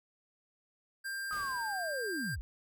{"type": "tone", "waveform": "square", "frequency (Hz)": 1590, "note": "G6", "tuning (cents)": 24, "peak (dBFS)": -37, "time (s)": [1.04, 2.36], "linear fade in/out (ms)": 20}
{"type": "linear sweep", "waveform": "sine", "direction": "down", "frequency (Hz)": [1270, 36.71], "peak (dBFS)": -36, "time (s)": [1.31, 2.41], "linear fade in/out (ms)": 0}
{"type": "noise with exponential decay", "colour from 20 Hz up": "pink", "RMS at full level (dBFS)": -48, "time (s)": [1.32, 2.34], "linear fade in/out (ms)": 5, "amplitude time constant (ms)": 220}
{"effects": []}